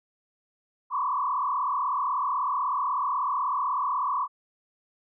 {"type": "tone with frequency modulation", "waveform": "sine", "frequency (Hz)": 1074, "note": "C6", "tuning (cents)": 45, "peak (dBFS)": -24, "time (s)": [0.9, 4.28], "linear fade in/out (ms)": 50, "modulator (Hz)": 36.2, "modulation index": 2.7, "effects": []}